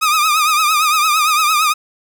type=tone with vibrato; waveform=sawtooth; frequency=1236 Hz; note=D#6; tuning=12 cents flat; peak=-8 dBFS; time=0.01-1.74 s; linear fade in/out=20 ms; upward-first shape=triangle; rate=8.8 Hz; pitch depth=94 cents each way; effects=none